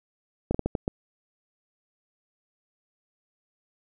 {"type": "slowing click train", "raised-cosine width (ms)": 2, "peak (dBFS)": -12, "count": 6, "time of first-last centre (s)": [0.51, 0.879], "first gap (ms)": 35, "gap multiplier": 1.38, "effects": []}